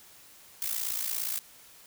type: noise with amplitude modulation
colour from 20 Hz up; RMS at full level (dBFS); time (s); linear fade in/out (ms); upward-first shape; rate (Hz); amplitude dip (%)
blue; -29; 0.62-1.39; 0; sine; 57.2; 75
effects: white hiss -54 dBFS RMS until 1.86 s